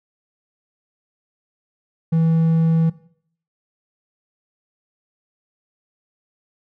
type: tone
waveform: triangle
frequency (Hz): 163.1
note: E3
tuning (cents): -18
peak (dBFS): -12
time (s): 2.12-2.9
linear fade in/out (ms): 10
effects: noise-tail reverb RT60 0.6 s tail -18 dB re dry